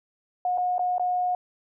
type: tone with dropouts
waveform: sine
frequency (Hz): 723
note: F#5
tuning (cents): -40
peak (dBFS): -22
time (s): 0.45-1.35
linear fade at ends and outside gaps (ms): 2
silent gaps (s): 0.576-0.581 / 0.782-0.793 / 0.982-0.996
effects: none